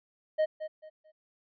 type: tone with echo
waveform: triangle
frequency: 622.3 Hz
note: D#5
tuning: in tune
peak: -21 dBFS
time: 0.38-0.46 s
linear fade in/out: 20 ms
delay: 220 ms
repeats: 3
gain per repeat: -11 dB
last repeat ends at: 1.12 s
effects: resampled to 11025 Hz